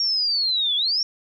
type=linear two-way sweep; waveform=sine; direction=down then up; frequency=5588 to 3322 to 5588 Hz; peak=-19 dBFS; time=0-1.03 s; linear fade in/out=2 ms; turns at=0.76 s; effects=10-bit